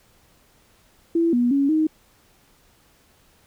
sine tone with pitch steps, 334.3 / 242.3 / 278.5 / 312.9 Hz, E4 / B3 / C#4 / D#4, +24 / -33 / +8 / +10 cents, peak -16 dBFS, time 1.15-1.87 s, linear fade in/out 5 ms, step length 180 ms, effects pink hiss -58 dBFS RMS until 3.46 s

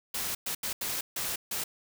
white noise bursts at uneven times, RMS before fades -33 dBFS, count 6, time 0.14-0.35 / 0.46-0.55 / 0.63-0.73 / 0.81-1.01 / 1.16-1.36 / 1.51-1.64 s, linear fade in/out 5 ms, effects none

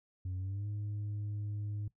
sine tone with pitch glide, 92.5 to 103.83 Hz, F#2 to G#2, 0 to 0 cents, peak -33 dBFS, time 0.25-1.88 s, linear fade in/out 5 ms, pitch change +200 cents, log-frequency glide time 0.37-0.67 s, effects noise-tail reverb RT60 0.1 s tail -19 dB re dry + tanh soft clip ceiling -34 dBFS

